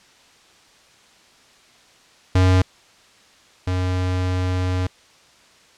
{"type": "tone pair in turn", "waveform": "square", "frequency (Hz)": [92.5, 91.65], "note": ["F#2", "F#2"], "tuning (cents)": [0, -16], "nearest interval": "unison", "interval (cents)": 16, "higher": "first", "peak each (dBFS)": [-13, -20], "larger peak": "first", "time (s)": [[2.35, 2.62], [3.67, 4.87]], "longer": "second", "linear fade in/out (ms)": 5, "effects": ["white hiss -52 dBFS RMS until 5.77 s", "low-pass 6000 Hz 12 dB/octave"]}